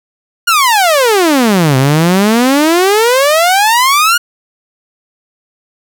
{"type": "exponential two-way sweep", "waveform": "sawtooth", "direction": "down then up", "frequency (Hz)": [1454, 128, 1454], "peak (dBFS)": -3, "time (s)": [0.47, 4.18], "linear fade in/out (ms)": 10, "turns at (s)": 1.77, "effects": []}